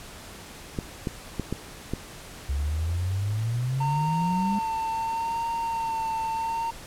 clicks, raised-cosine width 3 ms, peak -14 dBFS, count 5, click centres 0.788 / 1.072 / 1.397 / 1.526 / 1.936 s
sine exponential sweep, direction up, 67.6 to 206.3 Hz, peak -24 dBFS, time 2.49-4.59 s, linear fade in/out 5 ms
triangle tone with vibrato, 909 Hz, A#5, 44 cents flat, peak -24 dBFS, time 3.8-6.71 s, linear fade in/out 10 ms, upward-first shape sine, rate 0.74 Hz, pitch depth 24 cents each way
effects pink hiss -43 dBFS RMS until 6.86 s + low-pass 12000 Hz 12 dB/octave

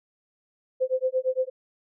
sine tone with tremolo, 516 Hz, C5, 24 cents flat, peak -19 dBFS, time 0.8-1.5 s, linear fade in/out 20 ms, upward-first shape sine, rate 8.7 Hz, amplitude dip 100%, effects none

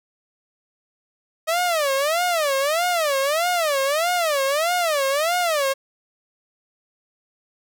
sawtooth tone with vibrato, 622.3 Hz, D#5, in tune, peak -15 dBFS, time 1.47-5.74 s, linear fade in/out 20 ms, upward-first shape sine, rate 1.6 Hz, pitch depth 250 cents each way, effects none

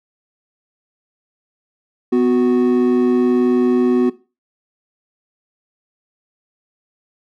triangle tone pair together, 249.8 / 368.2 Hz, B3 / F#4, +20 / -8 cents, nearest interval perfect fifth, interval 672 cents, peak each -12 dBFS, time 2.12-4.1 s, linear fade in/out 10 ms, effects noise-tail reverb RT60 0.3 s tail -18 dB re dry + tanh soft clip ceiling -2 dBFS

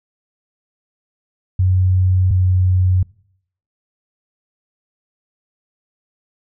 sine tone pair in turn, 92.5 / 91.97 Hz, F#2 / F#2, 0 / -10 cents, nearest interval unison, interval 10 cents, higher first, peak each -11 dBFS, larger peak neither, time 1.59-2.31 / 2.31-3.03 s, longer neither, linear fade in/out 5 ms, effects noise-tail reverb RT60 0.7 s tail -24 dB re dry

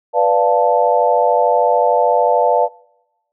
sine chord, B half-diminished seventh, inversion none, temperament equal, 493.9 / 587.3 / 698.5 / 880 Hz, B4 / D5 / F5 / A5, 0 / 0 / 0 / 0 cents, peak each -16 dBFS, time 0.13-2.69 s, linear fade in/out 50 ms, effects noise-tail reverb RT60 1.0 s tail -25 dB re dry

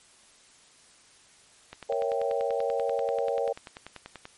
click train, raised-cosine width 0.3 ms, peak -24 dBFS, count 27, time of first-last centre 1.73-4.254 s, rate 10.3 Hz
sine chord, A# diminished seventh, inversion none, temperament equal, 466.2 / 554.4 / 659.3 / 784 Hz, A#4 / C#5 / E5 / G5, 0 / 0 / 0 / 0 cents, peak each -29 / -29 / -34 / -33 dBFS, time 1.89-3.53 s, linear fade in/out 10 ms
effects white hiss -57 dBFS RMS until 4.37 s + MP3 48 kbps

